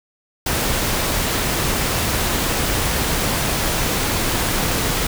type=noise; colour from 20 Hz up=pink; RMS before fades=-20 dBFS; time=0.46-5.07 s; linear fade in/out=5 ms; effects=none